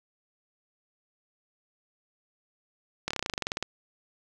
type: slowing click train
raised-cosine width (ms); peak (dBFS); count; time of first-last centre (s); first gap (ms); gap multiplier
0.2; -12; 15; 3.08-3.626; 26; 1.06
effects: none